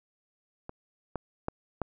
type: clicks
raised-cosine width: 1 ms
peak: -25 / -18 / -16 / -16 dBFS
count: 4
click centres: 0.694 / 1.157 / 1.484 / 1.817 s
effects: none